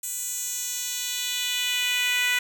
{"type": "tone with high-pass filter sweep", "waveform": "10% pulse", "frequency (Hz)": 493.9, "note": "B4", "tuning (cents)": 0, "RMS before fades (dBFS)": -27, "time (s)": [0.03, 2.39], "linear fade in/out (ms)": 5, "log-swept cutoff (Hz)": [8300, 2000], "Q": 1.8, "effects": []}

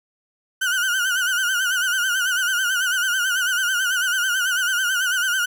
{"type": "tone with vibrato", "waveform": "35% pulse", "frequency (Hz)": 1483, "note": "F#6", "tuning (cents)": 4, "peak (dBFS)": -17, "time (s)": [0.61, 5.46], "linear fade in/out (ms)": 10, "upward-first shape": "sine", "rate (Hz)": 9.1, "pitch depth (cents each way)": 91, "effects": []}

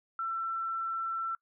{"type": "tone", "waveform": "sine", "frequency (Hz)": 1342, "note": "E6", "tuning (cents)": 31, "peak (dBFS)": -31, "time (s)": [0.19, 1.35], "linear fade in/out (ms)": 2, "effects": ["noise-tail reverb RT60 0.1 s tail -22 dB re dry"]}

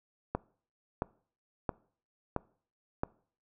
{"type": "click train", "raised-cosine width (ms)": 1, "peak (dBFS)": -16, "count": 5, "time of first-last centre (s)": [0.35, 3.035], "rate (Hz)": 1.49, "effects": ["noise-tail reverb RT60 0.5 s tail -23 dB re dry"]}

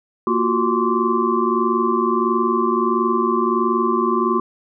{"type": "tone cluster", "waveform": "sine", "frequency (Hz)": [231.8, 350.9, 372.4, 1046, 1150], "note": ["A#3", "F4", "F#4", "C6", "D6"], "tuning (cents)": [-10, 8, 11, -1, -37], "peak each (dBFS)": -22, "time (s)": [0.27, 4.4], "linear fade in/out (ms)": 2, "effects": []}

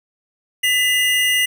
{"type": "tone pair together", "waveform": "square", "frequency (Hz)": [2000, 2835], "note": ["B6", "F7"], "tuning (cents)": [21, 25], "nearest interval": "tritone", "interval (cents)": 604, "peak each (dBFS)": -18, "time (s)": [0.63, 1.46], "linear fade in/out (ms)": 10, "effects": []}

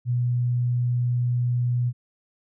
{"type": "tone", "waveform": "sine", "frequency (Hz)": 122.3, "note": "B2", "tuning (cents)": -16, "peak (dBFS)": -20, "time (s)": [0.05, 1.93], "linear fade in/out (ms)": 50, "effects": []}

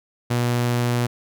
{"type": "tone", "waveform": "sawtooth", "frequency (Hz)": 120.9, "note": "B2", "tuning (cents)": -36, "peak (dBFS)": -15, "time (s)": [0.3, 1.07], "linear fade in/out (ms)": 10, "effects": []}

